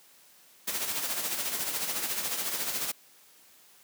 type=noise with tremolo; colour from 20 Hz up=white; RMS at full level=-30 dBFS; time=0.67-2.92 s; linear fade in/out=10 ms; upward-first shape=sine; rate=14 Hz; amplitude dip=50%; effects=white hiss -58 dBFS RMS until 3.83 s + high-pass 150 Hz 12 dB/octave